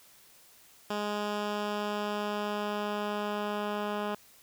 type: tone with low-pass filter sweep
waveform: 10% pulse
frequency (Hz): 207.7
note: G#3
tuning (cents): 0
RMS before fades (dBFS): -33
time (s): 0.9-4.15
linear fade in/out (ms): 5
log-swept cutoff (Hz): 5700 to 2800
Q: 0.71
effects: white hiss -58 dBFS RMS until 4.42 s